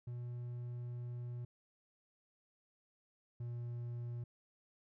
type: tone pair in turn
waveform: triangle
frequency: 121.3 / 119.7 Hz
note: B2 / A#2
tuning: -31 / +46 cents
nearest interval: unison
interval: 23 cents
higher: first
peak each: -39 / -38 dBFS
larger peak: second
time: 0.07-1.45 / 3.4-4.24 s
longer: first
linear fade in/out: 5 ms
effects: none